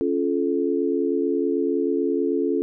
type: chord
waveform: sine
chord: Db augmented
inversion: none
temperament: just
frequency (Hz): 277.2 / 346.5 / 433.1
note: Db4 / F4 / A4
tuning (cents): 0 / -14 / -27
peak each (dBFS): -24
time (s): 0.01-2.62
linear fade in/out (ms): 0
effects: none